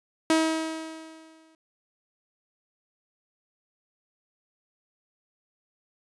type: tone with exponential decay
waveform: sawtooth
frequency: 320 Hz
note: D#4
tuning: 49 cents sharp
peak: -14 dBFS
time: 0.3-1.55 s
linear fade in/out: 2 ms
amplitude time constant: 270 ms
effects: resampled to 24000 Hz